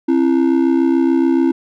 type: ring-modulated tone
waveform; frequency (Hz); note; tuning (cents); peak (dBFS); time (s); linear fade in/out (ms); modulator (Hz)
triangle; 300.5; D4; +40; -6; 0.08-1.52; 10; 33.5
effects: none